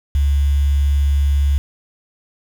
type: tone with quantisation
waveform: sine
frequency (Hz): 70.6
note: C#2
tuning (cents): +32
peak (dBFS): -12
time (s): 0.15-1.58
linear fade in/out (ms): 0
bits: 6
effects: none